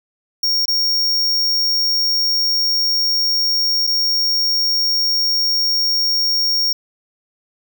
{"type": "tone with dropouts", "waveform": "square", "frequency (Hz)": 5550, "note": "F8", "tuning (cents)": -12, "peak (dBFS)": -15, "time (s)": [0.43, 6.73], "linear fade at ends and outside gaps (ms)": 5, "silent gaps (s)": [[0.656, 0.68], [3.869, 3.873]], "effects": []}